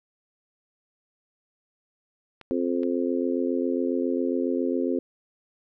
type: clicks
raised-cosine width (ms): 0.3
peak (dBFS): -27 / -29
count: 2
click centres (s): 2.413 / 2.833
type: harmonic tone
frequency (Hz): 87.31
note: F2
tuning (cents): 0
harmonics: 3 / 4 / 5 / 6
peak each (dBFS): -26 / -28 / -30 / -32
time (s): 2.51-4.99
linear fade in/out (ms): 0
effects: none